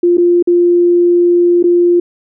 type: tone with dropouts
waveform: sine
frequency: 349.2 Hz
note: F4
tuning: in tune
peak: -6 dBFS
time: 0.03-2 s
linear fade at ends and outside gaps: 5 ms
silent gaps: 0.172-0.18 / 0.426-0.473 / 1.628-1.639 s
effects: none